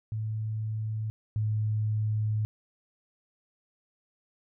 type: tone pair in turn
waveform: sine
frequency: 109.1 / 107.6 Hz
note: A2 / A2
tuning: -14 / -38 cents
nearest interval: unison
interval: 24 cents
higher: first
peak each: -29 / -25 dBFS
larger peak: second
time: 0.12-1.1 / 1.36-2.45 s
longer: second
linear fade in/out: 0 ms
effects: none